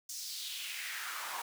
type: noise with high-pass filter sweep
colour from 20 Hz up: pink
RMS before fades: -41 dBFS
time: 0.09-1.42 s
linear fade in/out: 5 ms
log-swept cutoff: 6200 to 870 Hz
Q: 2.6
effects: none